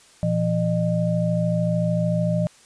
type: tone cluster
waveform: sine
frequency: 116.9 / 170.3 / 607 Hz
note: A#2 / F3 / D#5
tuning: +5 / -43 / -43 cents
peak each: -25 / -21 / -25 dBFS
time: 0.23-2.47 s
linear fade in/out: 0 ms
effects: white hiss -52 dBFS RMS until 2.65 s + resampled to 22050 Hz